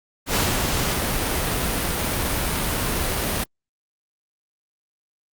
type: noise with ADSR envelope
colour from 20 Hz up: pink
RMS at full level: -20 dBFS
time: 0.26-3.44 s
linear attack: 91 ms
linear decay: 210 ms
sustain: -3 dB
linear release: 5 ms
effects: Opus 48 kbps